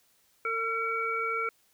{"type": "harmonic tone", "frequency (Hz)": 453.6, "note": "A#4", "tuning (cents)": -47, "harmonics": [1, 3, 5], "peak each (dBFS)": [-35, -30, -33], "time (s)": [0.45, 1.49], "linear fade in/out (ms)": 2, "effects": ["white hiss -67 dBFS RMS until 1.73 s"]}